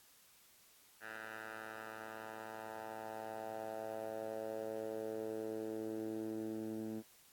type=tone with band-pass filter sweep; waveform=10% pulse; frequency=110 Hz; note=A2; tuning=in tune; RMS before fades=-44 dBFS; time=1-7.03 s; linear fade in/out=50 ms; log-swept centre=1600 to 260 Hz; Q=2.7; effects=white hiss -65 dBFS RMS until 7.32 s + AAC 64 kbps